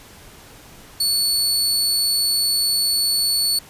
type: tone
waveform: sawtooth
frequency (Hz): 4435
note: C#8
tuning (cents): 0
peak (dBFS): -14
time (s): 1-3.59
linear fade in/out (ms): 5
effects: pink hiss -44 dBFS RMS until 3.69 s + resampled to 32000 Hz